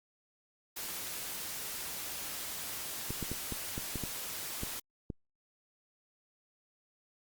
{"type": "noise", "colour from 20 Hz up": "white", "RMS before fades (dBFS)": -40, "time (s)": [0.76, 4.8], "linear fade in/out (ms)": 10}
{"type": "clicks", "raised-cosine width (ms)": 3, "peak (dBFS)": -24, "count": 9, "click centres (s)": [3.106, 3.227, 3.316, 3.523, 3.779, 3.957, 4.037, 4.634, 5.102]}
{"effects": ["Opus 48 kbps"]}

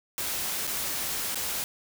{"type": "noise with dropouts", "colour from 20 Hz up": "white", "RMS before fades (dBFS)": -31, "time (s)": [0.18, 1.64], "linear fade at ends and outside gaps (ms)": 0, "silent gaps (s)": [[0.669, 0.675], [1.346, 1.356]], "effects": []}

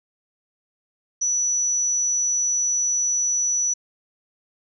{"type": "tone", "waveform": "sine", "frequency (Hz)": 5920, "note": "F#8", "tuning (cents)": 0, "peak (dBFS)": -19, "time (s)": [1.21, 3.74], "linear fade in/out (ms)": 10, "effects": []}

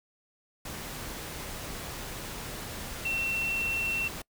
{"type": "tone in noise", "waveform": "sine", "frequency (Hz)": 2708, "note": "E7", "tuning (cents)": 46, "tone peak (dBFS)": -28, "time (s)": [3.05, 4.08], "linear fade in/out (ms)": 5, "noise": "pink", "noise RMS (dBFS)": -39, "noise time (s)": [0.65, 4.22], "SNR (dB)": 8, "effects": ["noise-tail reverb RT60 0.1 s tail -25 dB re dry"]}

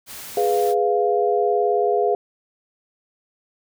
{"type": "noise", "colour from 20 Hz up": "white", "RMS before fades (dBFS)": -36, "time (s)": [0.06, 0.75], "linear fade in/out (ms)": 50}
{"type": "chord", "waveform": "sine", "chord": "F diminished", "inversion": "first", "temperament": "equal", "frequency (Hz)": [415.3, 493.9, 698.5], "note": ["Ab4", "Cb5", "F5"], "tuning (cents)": [0, 0, 0], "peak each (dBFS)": [-19, -23, -21], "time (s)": [0.37, 2.15], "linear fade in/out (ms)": 2}
{"effects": []}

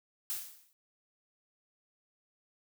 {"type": "noise with exponential decay", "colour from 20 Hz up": "blue", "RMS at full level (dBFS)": -33, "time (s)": [0.3, 0.73], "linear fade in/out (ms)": 0, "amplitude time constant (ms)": 93, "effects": []}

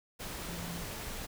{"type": "tone in noise", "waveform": "sine", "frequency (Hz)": 172.1, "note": "F3", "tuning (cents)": -25, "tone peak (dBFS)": -41, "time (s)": [0.47, 0.85], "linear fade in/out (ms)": 20, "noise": "pink", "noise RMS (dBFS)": -41, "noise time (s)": [0.19, 1.27], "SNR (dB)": -3, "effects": []}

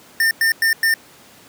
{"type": "tone bursts", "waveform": "square", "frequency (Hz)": 1806, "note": "A6", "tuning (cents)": 45, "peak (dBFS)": -14, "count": 4, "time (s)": [0.2, 0.94], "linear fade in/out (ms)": 2, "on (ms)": 110, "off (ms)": 100, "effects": ["pink hiss -46 dBFS RMS until 1.48 s", "high-pass 150 Hz 12 dB/octave"]}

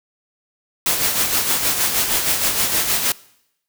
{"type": "noise with tremolo", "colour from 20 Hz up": "white", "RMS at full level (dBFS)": -17, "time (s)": [0.86, 3.12], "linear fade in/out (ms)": 2, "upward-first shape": "sine", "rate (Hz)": 6.4, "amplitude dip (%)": 50, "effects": ["noise-tail reverb RT60 0.8 s tail -22 dB re dry"]}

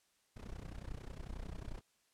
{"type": "noise with amplitude modulation", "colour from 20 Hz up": "brown", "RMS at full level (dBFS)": -42, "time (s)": [0.36, 1.81], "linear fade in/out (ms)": 10, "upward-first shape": "sine", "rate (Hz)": 31.1, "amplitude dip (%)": 90, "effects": ["white hiss -75 dBFS RMS until 2.13 s", "low-pass 10000 Hz 12 dB/octave"]}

